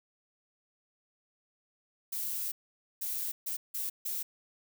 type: noise bursts at uneven times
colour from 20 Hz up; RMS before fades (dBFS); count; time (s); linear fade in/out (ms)
violet; -35; 5; 2.12-2.52 / 3.01-3.32 / 3.46-3.57 / 3.74-3.9 / 4.05-4.23; 10
effects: none